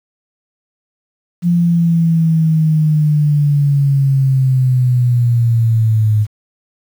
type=linear sweep; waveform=sine; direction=down; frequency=174.61 to 105.5 Hz; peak=-9 dBFS; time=1.42-6.27 s; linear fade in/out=50 ms; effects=7-bit